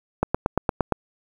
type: click train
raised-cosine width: 1 ms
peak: -5 dBFS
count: 7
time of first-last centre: 0.23-0.923 s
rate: 8.66 Hz
effects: 7-bit